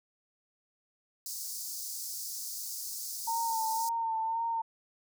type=high-pass noise; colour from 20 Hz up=pink; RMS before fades=-39 dBFS; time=1.26-3.89 s; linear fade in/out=2 ms; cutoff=4800 Hz; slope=48 dB/octave
type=tone with vibrato; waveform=sine; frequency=906 Hz; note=A#5; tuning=50 cents flat; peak=-29 dBFS; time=3.27-4.62 s; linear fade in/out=10 ms; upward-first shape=sine; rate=1.9 Hz; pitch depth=33 cents each way
effects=none